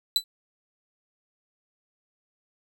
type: tone with exponential decay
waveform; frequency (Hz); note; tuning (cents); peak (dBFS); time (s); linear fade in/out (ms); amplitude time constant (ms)
40% pulse; 3984; B7; +14; -14; 0.16-0.24; 1; 16
effects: none